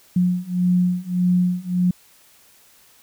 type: beating tone pair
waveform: sine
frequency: 178.7 / 180.4 Hz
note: F3 / F#3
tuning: +40 / -44 cents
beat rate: 1.7 Hz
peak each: -20 / -19 dBFS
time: 0.16-1.91 s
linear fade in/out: 5 ms
effects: white hiss -53 dBFS RMS until 3.02 s